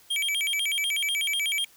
square tone with vibrato, 2721 Hz, F7, 46 cents flat, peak -25 dBFS, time 0.1-1.65 s, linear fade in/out 10 ms, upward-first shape square, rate 8.1 Hz, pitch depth 290 cents each way, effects white hiss -56 dBFS RMS until 1.76 s

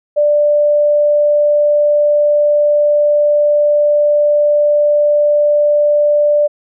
sine tone, 590 Hz, D5, 8 cents sharp, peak -8 dBFS, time 0.16-6.48 s, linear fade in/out 20 ms, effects none

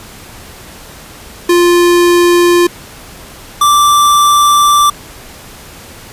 square tone pair in turn, 349.2 / 1172.5 Hz, F4 / D6, 0 / -3 cents, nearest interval octave + major sixth, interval 2097 cents, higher second, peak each -6 dBFS, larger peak neither, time 1.49-2.67 / 3.61-4.9 s, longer second, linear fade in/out 5 ms, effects pink hiss -33 dBFS RMS until 6.12 s + resampled to 32000 Hz

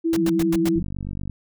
sine tone, 329.6 Hz, E4, in tune, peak -18 dBFS, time 0.04-0.8 s, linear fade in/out 20 ms
pink noise bursts, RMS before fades -29 dBFS, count 5, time 0.13-0.689 s, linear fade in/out 2 ms, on 35 ms, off 96 ms
sine tone with vibrato, 180 Hz, F#3, 47 cents flat, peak -24 dBFS, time 0.17-0.83 s, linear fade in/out 5 ms, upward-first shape triangle, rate 11 Hz, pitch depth 150 cents each way
click train, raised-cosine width 5 ms, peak -19 dBFS, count 27, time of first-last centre 0.76-1.297 s, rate 48.4 Hz
effects none

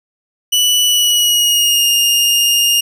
sawtooth tone with pitch glide, 2960 to 2831 Hz, F#7 to F7, 0 to +23 cents, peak -7 dBFS, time 0.52-2.81 s, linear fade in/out 10 ms, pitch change -77 cents, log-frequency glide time 0.87-1.88 s, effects none

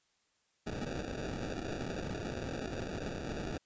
white noise with sample-and-hold, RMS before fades -39 dBFS, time 0.66-3.58 s, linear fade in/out 10 ms, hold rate 1050 Hz, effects white hiss -75 dBFS RMS until 3.65 s + resampled to 16000 Hz

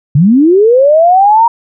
sine linear sweep, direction up, 130.81 to 947 Hz, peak -3 dBFS, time 0.15-1.48 s, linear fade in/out 5 ms, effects none

